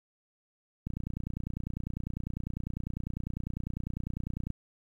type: click train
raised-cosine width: 5 ms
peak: -22 dBFS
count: 110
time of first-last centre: 0.87-4.503 s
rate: 30 Hz
effects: 10-bit